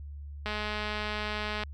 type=click train; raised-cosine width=0.3 ms; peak=-18 dBFS; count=249; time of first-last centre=0.46-1.635 s; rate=211 Hz; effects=added 72 Hz sine -39 dBFS peak until 1.73 s